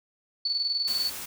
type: tone with tremolo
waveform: sine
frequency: 4460 Hz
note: C#8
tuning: 10 cents sharp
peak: -23 dBFS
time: 0.45-1.1 s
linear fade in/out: 5 ms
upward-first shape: square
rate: 20 Hz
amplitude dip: 50%
type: noise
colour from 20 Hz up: white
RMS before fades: -37 dBFS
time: 0.87-1.26 s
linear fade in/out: 10 ms
effects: none